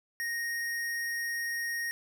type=tone; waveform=square; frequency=1864.7 Hz; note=A#6; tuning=in tune; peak=-32 dBFS; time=0.2-1.91 s; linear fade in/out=0 ms; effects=none